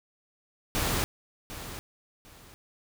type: noise with echo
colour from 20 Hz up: pink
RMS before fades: -28 dBFS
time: 0.75-1.04 s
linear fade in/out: 0 ms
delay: 750 ms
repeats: 2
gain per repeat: -12 dB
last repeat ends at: 2.54 s
effects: none